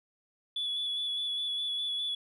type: tone with vibrato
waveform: sine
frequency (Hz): 3421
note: A7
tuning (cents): -49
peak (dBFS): -29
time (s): 0.56-2.15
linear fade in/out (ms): 5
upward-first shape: square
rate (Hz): 4.9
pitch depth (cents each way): 17
effects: tanh soft clip ceiling -27 dBFS